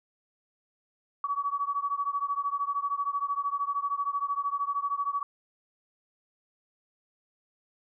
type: beating tone pair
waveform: sine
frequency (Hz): 1130 / 1143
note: C#6 / D6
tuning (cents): +33 / -47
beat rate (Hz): 13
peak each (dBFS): -30 / -31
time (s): 1.24-5.23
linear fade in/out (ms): 2
effects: none